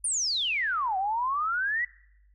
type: exponential two-way sweep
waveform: sine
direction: down then up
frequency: 9650 to 740 to 1996 Hz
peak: -25 dBFS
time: 0.04-1.85 s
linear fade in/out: 5 ms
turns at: 0.97 s
effects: noise-tail reverb RT60 0.8 s tail -23 dB re dry + added 50 Hz sine -57 dBFS peak until 2.34 s